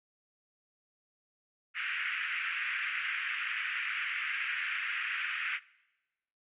white band-pass noise, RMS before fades -35 dBFS, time 1.74-5.6 s, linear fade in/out 50 ms, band 1400 to 2700 Hz, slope 48 dB/octave, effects noise-tail reverb RT60 1.0 s tail -22 dB re dry + resampled to 8000 Hz

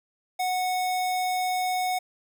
square tone, 736 Hz, F#5, 9 cents flat, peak -25 dBFS, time 0.39-1.99 s, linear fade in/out 10 ms, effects none

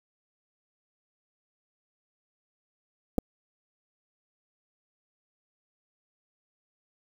clicks, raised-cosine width 2 ms, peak -13 dBFS, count 2, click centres 3.182 / 3.186 s, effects 7-bit

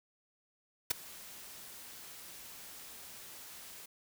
white noise with ADSR envelope, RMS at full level -27 dBFS, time 0.9-3.86 s, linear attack 11 ms, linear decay 9 ms, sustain -23 dB, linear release 8 ms, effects none

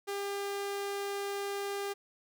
sawtooth tone, 400.4 Hz, G4, 37 cents sharp, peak -30 dBFS, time 0.07-1.94 s, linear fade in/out 20 ms, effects none

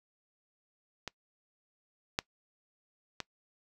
clicks, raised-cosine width 0.2 ms, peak -20 / -11 / -18 dBFS, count 3, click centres 1.077 / 2.189 / 3.203 s, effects noise-tail reverb RT60 0.1 s tail -23 dB re dry

